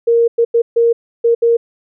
sine tone bursts at uneven times, 466.2 Hz, A#4, in tune, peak -8 dBFS, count 6, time 0.07-0.28 / 0.38-0.45 / 0.54-0.62 / 0.76-0.93 / 1.24-1.35 / 1.42-1.57 s, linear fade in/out 10 ms, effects none

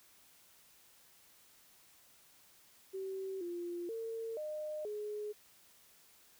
sine tone with pitch steps, 383.3 / 347.7 / 452.9 / 610 / 419.8 Hz, G4 / F4 / A#4 / D#5 / G#4, -39 / -8 / -50 / -34 / +19 cents, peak -38 dBFS, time 2.93-5.33 s, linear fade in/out 20 ms, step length 480 ms, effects white hiss -64 dBFS RMS until 6.39 s

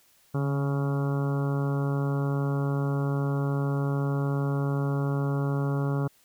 harmonic tone with a mistuned harmonic, 139.5 Hz, C#3, 11 cents sharp, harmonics 1 / 2 / 3 / 4 / 5 / 6 / 7 / 8 / 9 / 10, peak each -25 / -33 / -35 / -39 / -44 / -43 / -47 / -42 / -46 / -44 dBFS, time 0.34-6.08 s, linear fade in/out 10 ms, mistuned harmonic 1, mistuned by +31 cents, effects white hiss -62 dBFS RMS until 6.24 s

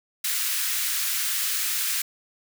white high-pass noise, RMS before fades -26 dBFS, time 0.24-2.02 s, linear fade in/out 5 ms, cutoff 1400 Hz, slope 24 dB/octave, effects none

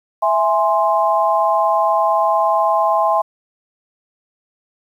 sine chord, E augmented, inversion none, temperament equal, 659.3 / 830.6 / 1046.5 Hz, E5 / G#5 / B#5, 0 / 0 / 0 cents, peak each -17 dBFS, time 0.22-3.22 s, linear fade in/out 10 ms, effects 8-bit

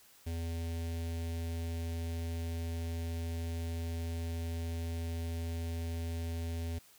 square tone with notch filter, 83.2 Hz, E2, 17 cents sharp, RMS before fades -37 dBFS, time 0.26-6.79 s, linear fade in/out 10 ms, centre 1200 Hz, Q 0.93, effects white hiss -61 dBFS RMS until 6.98 s

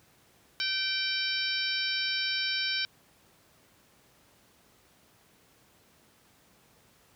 harmonic tone with a mistuned harmonic, 770 Hz, G5, 31 cents flat, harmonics 2 / 3 / 4 / 5 / 6 / 7, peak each -35 / -35 / -35 / -35 / -35 / -35 dBFS, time 0.6-2.85 s, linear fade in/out 0 ms, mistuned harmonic 3, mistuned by +25 cents, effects pink hiss -62 dBFS RMS until 7.15 s + high-pass 80 Hz 12 dB/octave

